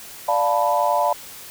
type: chord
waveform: sine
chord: B half-diminished seventh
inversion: first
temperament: equal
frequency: 587.3 / 698.5 / 880 / 987.8 Hz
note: D5 / F5 / A5 / B5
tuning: 0 / 0 / 0 / 0 cents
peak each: -22 dBFS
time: 0.28-1.13 s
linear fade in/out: 5 ms
effects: white hiss -39 dBFS RMS until 1.5 s